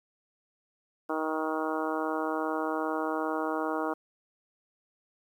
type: harmonic tone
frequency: 157.5 Hz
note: D#3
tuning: 21 cents sharp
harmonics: 2 / 3 / 4 / 5 / 6 / 7 / 8 / 9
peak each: -33 / -35 / -36 / -37 / -38 / -38 / -39 / -40 dBFS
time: 1.09-3.94 s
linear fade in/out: 10 ms
effects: 10-bit